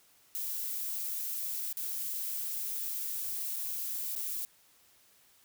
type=noise with dropouts; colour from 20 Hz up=violet; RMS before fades=-36 dBFS; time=0.35-4.45 s; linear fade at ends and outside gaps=0 ms; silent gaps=1.727-1.77 / 3.561-3.565 / 4.152-4.162 s; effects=white hiss -64 dBFS RMS until 5.44 s